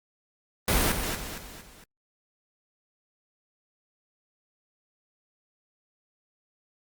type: noise with echo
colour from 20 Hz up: pink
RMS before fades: -23 dBFS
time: 0.68-0.92 s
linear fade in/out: 2 ms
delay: 230 ms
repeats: 4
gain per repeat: -7 dB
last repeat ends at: 1.84 s
effects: Opus 32 kbps